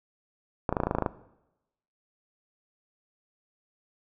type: clicks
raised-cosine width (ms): 1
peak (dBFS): -11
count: 11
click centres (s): 0.692 / 0.726 / 0.768 / 0.802 / 0.835 / 0.87 / 0.911 / 0.95 / 0.985 / 1.023 / 1.062
effects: noise-tail reverb RT60 0.9 s tail -17 dB re dry